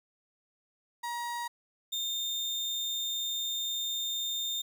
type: tone pair in turn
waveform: 35% pulse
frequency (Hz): 951 / 3631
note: A#5 / A#7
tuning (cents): +34 / -46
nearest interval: octave + major seventh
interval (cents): 2320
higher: second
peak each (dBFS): -32 / -29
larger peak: second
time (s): 1.03-1.48 / 1.92-4.62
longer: second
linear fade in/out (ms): 10
effects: none